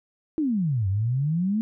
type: exponential two-way sweep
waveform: sine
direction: down then up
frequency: 329.6 to 92.8 to 226.2 Hz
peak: -21 dBFS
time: 0.38-1.61 s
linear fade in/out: 0 ms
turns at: 0.88 s
effects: none